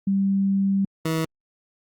sine / 20% pulse tone pair in turn, 195.8 / 160.94 Hz, G3 / E3, -2 / -41 cents, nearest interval minor third, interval 339 cents, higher first, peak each -18 / -17 dBFS, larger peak second, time 0.07-0.85 / 1.05-1.25 s, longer first, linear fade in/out 5 ms, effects Opus 48 kbps

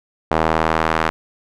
sawtooth tone with band-pass filter sweep, 80.1 Hz, E2, 49 cents flat, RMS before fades -18 dBFS, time 0.31-1.1 s, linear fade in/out 0 ms, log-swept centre 810 to 1300 Hz, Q 1.1, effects none

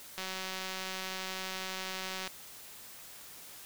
click train, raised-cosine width 0.2 ms, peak -21 dBFS, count 395, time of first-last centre 0.18-2.276 s, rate 188 Hz, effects white hiss -50 dBFS RMS until 3.65 s

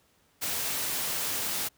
white noise, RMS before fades -31 dBFS, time 0.41-1.69 s, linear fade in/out 20 ms, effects pink hiss -66 dBFS RMS until 1.77 s + high-pass 60 Hz 12 dB/octave

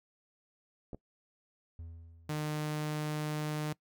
clicks, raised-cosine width 2 ms, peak -30 dBFS, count 2, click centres 0.932 / 0.946 s
triangle tone with exponential decay, 83 Hz, E2, 12 cents sharp, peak -39 dBFS, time 1.79-2.94 s, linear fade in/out 0 ms, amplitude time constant 250 ms
sawtooth tone, 151.8 Hz, D#3, 42 cents flat, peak -29 dBFS, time 2.29-3.73 s, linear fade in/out 5 ms
effects noise-tail reverb RT60 0.1 s tail -22 dB re dry

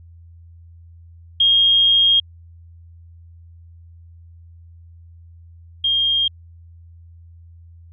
sine tone pair in turn, 3243 / 3221 Hz, G#7 / G7, -42 / +46 cents, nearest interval unison, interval 12 cents, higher first, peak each -11 / -15 dBFS, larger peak first, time 1.4-2.2 / 5.84-6.28 s, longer first, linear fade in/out 5 ms, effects added 84 Hz sine -41 dBFS peak until 7.92 s

